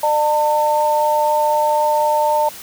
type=tone pair together; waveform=sine; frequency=601.6 / 901 Hz; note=D5 / A5; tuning=+42 / +41 cents; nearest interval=perfect fifth; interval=699 cents; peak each=-17 / -15 dBFS; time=0.03-2.49 s; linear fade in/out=5 ms; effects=white hiss -35 dBFS RMS until 2.62 s